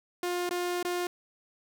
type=tone with dropouts; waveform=sawtooth; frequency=354.4 Hz; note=F4; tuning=25 cents sharp; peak=-25 dBFS; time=0.23-1.07 s; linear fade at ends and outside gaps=2 ms; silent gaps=0.492-0.509 / 0.828-0.849 s; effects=none